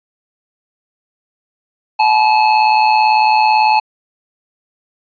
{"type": "tone with amplitude modulation", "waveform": "square", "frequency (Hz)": 862, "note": "A5", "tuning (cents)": -36, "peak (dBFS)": -7, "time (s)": [1.99, 3.8], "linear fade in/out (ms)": 10, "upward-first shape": "sine", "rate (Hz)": 118, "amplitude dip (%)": 55, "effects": ["resampled to 11025 Hz"]}